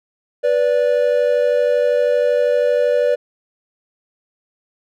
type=tone pair together; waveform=triangle; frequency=490 / 582.7 Hz; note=B4 / D5; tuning=-14 / -14 cents; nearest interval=minor third; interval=300 cents; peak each=-14 dBFS; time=0.43-3.16 s; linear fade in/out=20 ms; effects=none